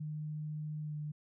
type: tone with pitch glide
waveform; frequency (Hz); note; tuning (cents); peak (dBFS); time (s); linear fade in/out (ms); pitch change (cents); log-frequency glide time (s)
sine; 152.4 to 149.95; D#3 to D3; -36 to +36; -37; 0-1.12; 10; -28; 0.83-0.95
effects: none